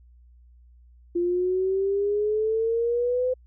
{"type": "exponential sweep", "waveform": "sine", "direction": "up", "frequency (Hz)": [345.1, 512], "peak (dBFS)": -21, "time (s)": [1.15, 3.34], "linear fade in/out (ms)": 10, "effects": ["added 60 Hz sine -50 dBFS peak until 3.46 s"]}